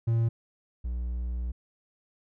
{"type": "tone pair in turn", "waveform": "triangle", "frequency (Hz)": [115, 60.31], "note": ["A#2", "B1"], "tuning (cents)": [-23, -40], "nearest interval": "major seventh", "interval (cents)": 1117, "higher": "first", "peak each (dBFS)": [-20, -27], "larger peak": "first", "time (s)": [[0.07, 0.29], [0.84, 1.52]], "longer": "second", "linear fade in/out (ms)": 10, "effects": []}